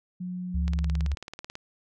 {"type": "tone with pitch glide", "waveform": "sine", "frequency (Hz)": [180.9, 163.04], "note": ["F#3", "E3"], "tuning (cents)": [-39, -19], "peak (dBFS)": -31, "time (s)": [0.2, 1.07], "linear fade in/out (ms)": 10, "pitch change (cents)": -180, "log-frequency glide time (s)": [0.49, 0.91]}
{"type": "tone", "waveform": "sine", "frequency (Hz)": 70.6, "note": "C#2", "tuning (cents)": 32, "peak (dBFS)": -24, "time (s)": [0.54, 1.15], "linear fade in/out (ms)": 10}
{"type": "click train", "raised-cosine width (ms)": 0.2, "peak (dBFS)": -21, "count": 17, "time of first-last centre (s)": [0.68, 1.554], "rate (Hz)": 18.3}
{"effects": []}